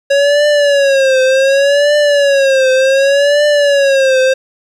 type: tone with vibrato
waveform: square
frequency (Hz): 554.4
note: C#5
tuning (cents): 0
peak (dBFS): -8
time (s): 0.1-4.34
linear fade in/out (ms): 10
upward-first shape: triangle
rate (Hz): 0.67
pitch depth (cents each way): 120
effects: low-pass 6000 Hz 12 dB/octave + 8-bit